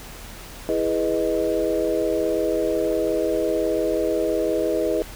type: chord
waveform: sine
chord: E major seventh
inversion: none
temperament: equal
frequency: 329.6 / 415.3 / 493.9 / 622.3 Hz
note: E4 / G#4 / B4 / D#5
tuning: 0 / 0 / 0 / 0 cents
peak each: -25 dBFS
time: 0.69-5.02 s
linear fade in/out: 0 ms
effects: added 40 Hz sine -40 dBFS peak until 5.15 s + pink hiss -40 dBFS RMS until 5.15 s